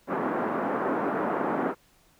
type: band-pass noise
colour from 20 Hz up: pink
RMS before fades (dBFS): -28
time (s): 0.07-1.75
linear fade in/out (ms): 50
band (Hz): 220 to 1400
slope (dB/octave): 24
effects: pink hiss -62 dBFS RMS until 2.19 s